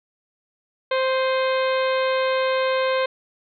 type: harmonic tone with a mistuned harmonic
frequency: 523.3 Hz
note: C5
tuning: in tune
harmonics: 1 / 2 / 3 / 4 / 5 / 6 / 7 / 8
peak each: -20 / -26 / -30 / -32 / -34 / -36 / -37 / -38 dBFS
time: 0.91-3.06 s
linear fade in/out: 5 ms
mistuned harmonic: 5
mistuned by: -54 cents
effects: none